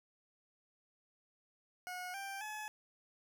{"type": "tone with pitch steps", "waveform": "20% pulse", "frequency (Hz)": [726, 787.1, 853.4], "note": ["F#5", "G5", "G#5"], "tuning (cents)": [-33, 7, 47], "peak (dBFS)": -37, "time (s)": [1.87, 2.68], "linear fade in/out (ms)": 0, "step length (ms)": 270, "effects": []}